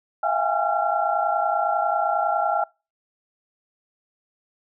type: tone cluster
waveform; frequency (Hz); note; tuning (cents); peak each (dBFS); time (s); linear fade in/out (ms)
sine; 655 / 707 / 800 / 830 / 1368; E5 / F5 / G5 / G#5 / F6; -11 / +21 / +35 / -1 / -36; -26; 0.23-2.64; 5
effects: noise-tail reverb RT60 0.3 s tail -26 dB re dry